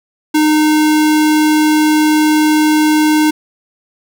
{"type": "tone", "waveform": "square", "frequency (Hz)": 306.5, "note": "D#4", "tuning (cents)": -26, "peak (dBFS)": -9, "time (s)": [0.34, 3.31], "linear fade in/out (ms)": 10, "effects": []}